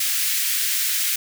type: high-pass noise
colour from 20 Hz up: white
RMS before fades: -22 dBFS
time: 0-1.16 s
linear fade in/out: 5 ms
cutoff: 1700 Hz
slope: 24 dB/octave
effects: none